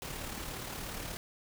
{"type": "noise with amplitude modulation", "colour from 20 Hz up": "pink", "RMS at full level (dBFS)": -39, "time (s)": [0.02, 1.17], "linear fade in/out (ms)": 0, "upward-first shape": "sine", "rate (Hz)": 36.9, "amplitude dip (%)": 40, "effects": []}